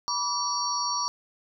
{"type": "tone cluster", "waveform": "sine", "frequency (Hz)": [975, 1158, 4502, 5630], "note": ["B5", "D6", "C#8", "F8"], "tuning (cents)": [-23, -25, 26, 13], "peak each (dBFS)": -31, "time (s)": [0.08, 1.08], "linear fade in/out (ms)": 0, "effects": []}